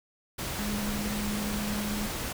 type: tone in noise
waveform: sine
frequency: 207.7 Hz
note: G#3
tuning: in tune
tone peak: -31 dBFS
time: 0.58-2.07 s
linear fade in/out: 10 ms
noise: pink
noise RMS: -34 dBFS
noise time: 0.38-2.33 s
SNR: 0 dB
effects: none